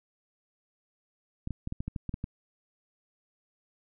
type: clicks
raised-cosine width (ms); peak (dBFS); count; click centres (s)
5; -21; 10; 1.474 / 1.507 / 1.674 / 1.724 / 1.805 / 1.88 / 1.962 / 2.093 / 2.141 / 2.241
effects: none